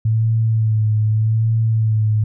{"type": "tone with vibrato", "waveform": "sine", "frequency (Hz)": 110, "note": "A2", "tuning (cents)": 0, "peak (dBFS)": -13, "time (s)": [0.05, 2.24], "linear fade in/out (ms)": 5, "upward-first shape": "sine", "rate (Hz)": 0.83, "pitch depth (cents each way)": 38, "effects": []}